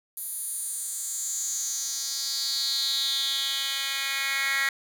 10% pulse tone with high-pass filter sweep, 273.2 Hz, C#4, 25 cents flat, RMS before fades -29 dBFS, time 0.17-4.69 s, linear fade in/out 2 ms, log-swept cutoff 11000 to 2000 Hz, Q 4.6, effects none

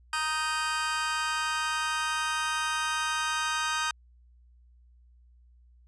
sawtooth chord, Eb major, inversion second, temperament just, 933.4 / 1244.5 / 1555.6 Hz, Bb5 / Eb6 / G6, +2 / 0 / -14 cents, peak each -30 / -27 / -28 dBFS, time 0.13-3.91 s, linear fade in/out 2 ms, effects added 60 Hz sine -55 dBFS peak until 5.87 s + resampled to 22050 Hz

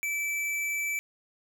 square tone, 2316 Hz, D7, 25 cents flat, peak -29 dBFS, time 0.03-0.99 s, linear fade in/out 0 ms, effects none

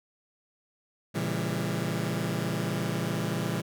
sawtooth chord, A# diminished seventh, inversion none, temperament just, 116.54 / 139.85 / 167.82 / 201.4 Hz, A#2 / C#3 / E3 / G3, 0 / +16 / +31 / +47 cents, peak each -30 / -31 / -28 / -30 dBFS, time 1.14-3.62 s, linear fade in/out 20 ms, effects none

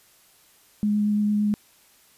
sine tone with vibrato, 208.6 Hz, G#3, 8 cents sharp, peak -19 dBFS, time 0.83-1.54 s, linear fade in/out 0 ms, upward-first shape triangle, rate 8.8 Hz, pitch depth 12 cents each way, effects white hiss -57 dBFS RMS until 2.17 s + resampled to 32000 Hz

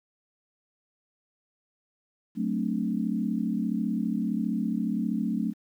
sine chord, D dominant seventh, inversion first, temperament equal, 185 / 220 / 261.6 / 293.7 Hz, F#3 / A3 / C4 / D4, 0 / 0 / 0 / 0 cents, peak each -31 / -28 / -33 / -34 dBFS, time 2.35-5.54 s, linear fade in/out 50 ms, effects 10-bit

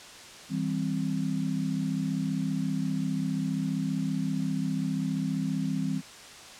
sine chord, C major, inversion first, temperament equal with one note detuned, 160.96 / 196 / 261.6 Hz, E3 / G3 / C4, -41 / 0 / 0 cents, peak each -31 dBFS, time 0.49-6.02 s, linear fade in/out 50 ms, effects white hiss -46 dBFS RMS until 6.59 s + low-pass 7000 Hz 12 dB/octave

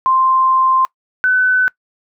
sine tone pair in turn, 1046.5 / 1507 Hz, C6 / F#6, 0 / +31 cents, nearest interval tritone, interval 631 cents, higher second, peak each -10 dBFS, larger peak neither, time 0.06-0.85 / 1.24-1.68 s, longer first, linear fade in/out 0 ms, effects noise-tail reverb RT60 0.1 s tail -23 dB re dry

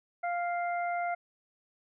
harmonic tone, 698.5 Hz, F5, in tune, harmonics 1 / 2 / 3, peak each -30 / -39 / -40 dBFS, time 0.23-1.15 s, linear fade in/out 10 ms, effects none

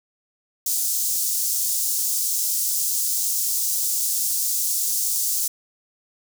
pink high-pass noise, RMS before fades -23 dBFS, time 0.66-5.48 s, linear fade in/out 5 ms, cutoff 6000 Hz, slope 24 dB/octave, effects none

